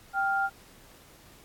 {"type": "tone pair together", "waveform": "sine", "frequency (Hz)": [784, 1400.3], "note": ["G5", "F6"], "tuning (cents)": [0, 4], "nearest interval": "minor seventh", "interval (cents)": 1004, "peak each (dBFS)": -27, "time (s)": [0.13, 0.5], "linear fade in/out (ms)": 50, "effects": ["pink hiss -55 dBFS RMS until 1.44 s", "AAC 64 kbps"]}